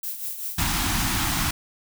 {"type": "noise with tremolo", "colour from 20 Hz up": "violet", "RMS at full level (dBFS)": -29, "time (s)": [0.03, 0.63], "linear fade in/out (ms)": 5, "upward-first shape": "triangle", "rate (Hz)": 5.2, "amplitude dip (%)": 65}
{"type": "band-stop noise", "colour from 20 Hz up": "pink", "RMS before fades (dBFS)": -24, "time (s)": [0.58, 1.51], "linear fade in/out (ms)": 5, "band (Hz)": [320, 740], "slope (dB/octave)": 48}
{"effects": []}